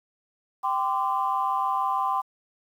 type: chord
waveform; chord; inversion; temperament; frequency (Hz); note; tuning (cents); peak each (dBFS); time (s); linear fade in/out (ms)
sine; G suspended fourth; none; equal with one note detuned; 784 / 1028.5 / 1174.7; G5 / C6 / D6; 0 / -30 / 0; -27 / -25 / -29; 0.63-2.22; 20
effects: tanh soft clip ceiling -13 dBFS + 9-bit